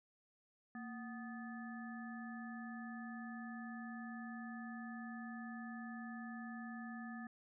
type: harmonic tone with a mistuned harmonic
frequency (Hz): 247.9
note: B3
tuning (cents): +7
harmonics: 1 / 3 / 5 / 7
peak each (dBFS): -46 / -55 / -57 / -53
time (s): 0.75-7.27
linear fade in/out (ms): 2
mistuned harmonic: 1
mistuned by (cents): -130
effects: none